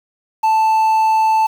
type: tone with quantisation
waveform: triangle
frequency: 880 Hz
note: A5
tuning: in tune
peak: -9 dBFS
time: 0.43-1.47 s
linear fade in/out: 10 ms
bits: 6
effects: none